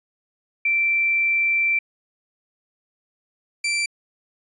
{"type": "tone pair in turn", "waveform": ["sine", "sawtooth"], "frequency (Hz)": [2344, 2344], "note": ["D7", "D7"], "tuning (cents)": [-4, -4], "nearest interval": "unison", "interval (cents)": 0, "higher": "neither", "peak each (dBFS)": -17, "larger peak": "neither", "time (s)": [[0.65, 1.79], [3.64, 3.86]], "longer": "first", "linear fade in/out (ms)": 5, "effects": ["resampled to 24000 Hz"]}